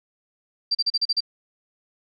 sine tone bursts, 4699 Hz, D8, in tune, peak -18 dBFS, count 7, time 0.71-1.206 s, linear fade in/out 10 ms, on 40 ms, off 36 ms, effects none

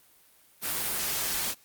white noise, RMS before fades -30 dBFS, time 0.61-1.55 s, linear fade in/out 50 ms, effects white hiss -60 dBFS RMS until 1.64 s + Opus 32 kbps

